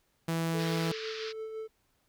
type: tone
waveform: sawtooth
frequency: 164.81 Hz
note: E3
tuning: in tune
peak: -25 dBFS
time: 0.28-0.92 s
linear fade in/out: 5 ms
type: tone with tremolo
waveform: triangle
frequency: 440 Hz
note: A4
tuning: in tune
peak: -33 dBFS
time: 0.53-1.68 s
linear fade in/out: 20 ms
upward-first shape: sine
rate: 5.9 Hz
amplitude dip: 40%
type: band-pass noise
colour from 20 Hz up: white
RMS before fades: -42 dBFS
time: 0.58-1.33 s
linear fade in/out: 20 ms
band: 1200 to 5100 Hz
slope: 48 dB/octave
effects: pink hiss -73 dBFS RMS until 2.08 s